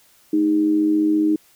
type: tone with amplitude modulation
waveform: sine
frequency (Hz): 311.1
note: D#4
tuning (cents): 0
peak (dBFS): -12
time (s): 0.33-1.36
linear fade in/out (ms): 5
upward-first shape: sine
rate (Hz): 94.6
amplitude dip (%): 55
effects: white hiss -55 dBFS RMS until 1.55 s